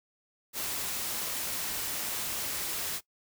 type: noise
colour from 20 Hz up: white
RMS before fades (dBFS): -34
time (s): 0.53-3.01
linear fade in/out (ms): 50
effects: noise-tail reverb RT60 0.1 s tail -20 dB re dry